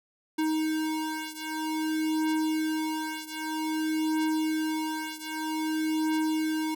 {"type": "beating tone pair", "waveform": "square", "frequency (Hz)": [313.5, 314.02], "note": ["D#4", "D#4"], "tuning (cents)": [13, 16], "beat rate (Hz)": 0.52, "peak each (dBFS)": [-30, -32], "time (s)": [0.38, 6.75], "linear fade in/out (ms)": 10, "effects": []}